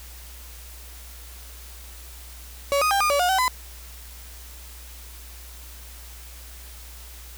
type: tone with pitch steps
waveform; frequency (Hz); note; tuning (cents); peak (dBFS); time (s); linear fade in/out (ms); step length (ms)
35% pulse; 563 / 1243 / 794 / 1215 / 570 / 717 / 762 / 1010; C#5 / D#6 / G5 / D#6 / C#5 / F5 / G5 / B5; +27 / -2 / +22 / -42 / +48 / +45 / -49 / +39; -17; 2.72-3.48; 0; 95
effects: added 60 Hz sine -41 dBFS peak until 7.37 s + white hiss -45 dBFS RMS until 7.37 s